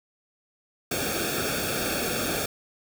pink noise with comb filter, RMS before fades -28 dBFS, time 0.91-2.46 s, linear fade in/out 5 ms, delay 1 ms, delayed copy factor -0.95, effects none

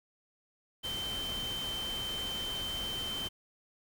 sine tone in noise, 3100 Hz, G7, 20 cents flat, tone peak -35 dBFS, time 0.83-3.29 s, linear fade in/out 20 ms, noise pink, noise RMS -42 dBFS, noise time 0.83-3.29 s, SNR +4 dB, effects none

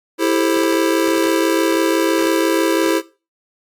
square chord, A minor seventh, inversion second, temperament just, 330 / 396 / 440 / 528 Hz, E4 / G4 / A4 / C5, +2 / +18 / 0 / +16 cents, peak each -17 / -22 / -23 / -23 dBFS, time 0.18-3.02 s, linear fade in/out 50 ms, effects noise-tail reverb RT60 0.3 s tail -17 dB re dry + AAC 64 kbps

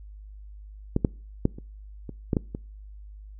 clicks, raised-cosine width 3 ms, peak -9 / -7 / -7 / -26 / -22 / -10 / -9 / -19 dBFS, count 8, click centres 0.964 / 1.048 / 1.454 / 1.585 / 2.093 / 2.332 / 2.368 / 2.549 s, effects noise-tail reverb RT60 0.4 s tail -25 dB re dry + added 51 Hz sine -41 dBFS peak until 3.39 s

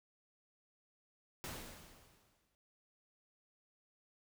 pink noise with exponential decay, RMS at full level -43 dBFS, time 1.44-2.55 s, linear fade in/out 0 ms, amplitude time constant 240 ms, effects none

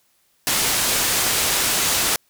white low-pass noise, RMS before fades -20 dBFS, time 0.47-2.16 s, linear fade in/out 0 ms, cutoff 11000 Hz, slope 12 dB/octave, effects white hiss -63 dBFS RMS until 2.29 s

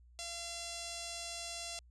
5% pulse tone with notch filter, 683 Hz, F5, 39 cents flat, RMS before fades -43 dBFS, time 0.19-1.79 s, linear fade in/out 0 ms, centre 1600 Hz, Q 1.1, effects added 60 Hz sine -58 dBFS peak until 1.9 s + resampled to 22050 Hz

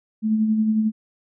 sine tone with tremolo, 217.6 Hz, A3, 19 cents flat, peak -15 dBFS, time 0.22-0.92 s, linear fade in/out 50 ms, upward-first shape sine, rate 11 Hz, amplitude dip 40%, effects none

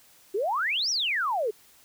sine exponential two-way sweep, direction up then down, 364 to 5920 to 400.5 Hz, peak -24 dBFS, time 0.34-1.51 s, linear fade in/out 10 ms, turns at 0.9 s, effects white hiss -57 dBFS RMS until 1.84 s

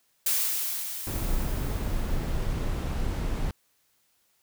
blue noise with exponential decay, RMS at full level -24 dBFS, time 0.26-2.84 s, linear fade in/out 5 ms, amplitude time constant 560 ms
brown noise, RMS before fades -28 dBFS, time 1.07-3.51 s, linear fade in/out 2 ms
effects white hiss -69 dBFS RMS until 4.42 s

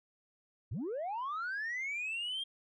sine linear sweep, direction up, 77.78 to 3238 Hz, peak -33 dBFS, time 0.71-2.44 s, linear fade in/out 10 ms, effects tanh soft clip ceiling -33 dBFS

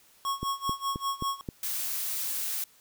square tone with tremolo, 1100 Hz, C#6, 14 cents flat, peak -27 dBFS, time 0.25-1.41 s, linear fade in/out 0 ms, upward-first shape sine, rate 5.1 Hz, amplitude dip 90%
click train, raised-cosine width 3 ms, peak -20 dBFS, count 5, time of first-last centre 0.43-1.488 s, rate 3.78 Hz
blue noise, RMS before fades -32 dBFS, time 1.63-2.64 s, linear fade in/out 2 ms
effects white hiss -60 dBFS RMS until 2.8 s

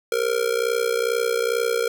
square tone with amplitude modulation, 466.2 Hz, A#4, in tune, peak -17 dBFS, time 0.12-1.88 s, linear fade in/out 2 ms, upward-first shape sine, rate 62.3 Hz, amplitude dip 85%, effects none

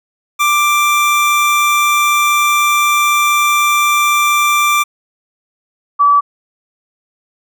25% pulse / sine tone pair in turn, 1179 / 1150.1 Hz, D6 / D6, +6 / -37 cents, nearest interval unison, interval 43 cents, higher first, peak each -6 dBFS, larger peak neither, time 0.39-4.84 / 5.99-6.21 s, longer first, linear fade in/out 20 ms, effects none

